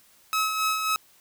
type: tone with tremolo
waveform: sawtooth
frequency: 1285 Hz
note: E6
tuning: 45 cents flat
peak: -18 dBFS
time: 0.33-0.96 s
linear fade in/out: 0 ms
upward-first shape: sine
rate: 3.7 Hz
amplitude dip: 45%
effects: white hiss -58 dBFS RMS until 1.2 s